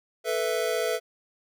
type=chord; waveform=square; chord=A suspended second; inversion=none; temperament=just; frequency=440 / 495 / 660 Hz; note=A4 / B4 / E5; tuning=0 / +4 / +2 cents; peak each=-30 dBFS; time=0.24-1 s; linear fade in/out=50 ms; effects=none